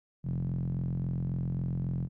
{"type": "tone with band-pass filter", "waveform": "sawtooth", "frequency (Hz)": 43.69, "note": "F1", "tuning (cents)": 1, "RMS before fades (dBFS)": -32, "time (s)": [0.23, 2.09], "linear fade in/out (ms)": 50, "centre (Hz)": 150, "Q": 8.2, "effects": []}